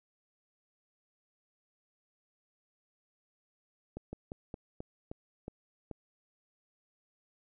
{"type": "slowing click train", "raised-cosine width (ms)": 2, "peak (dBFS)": -27, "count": 8, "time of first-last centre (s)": [3.97, 5.913], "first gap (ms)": 160, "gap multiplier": 1.18, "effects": []}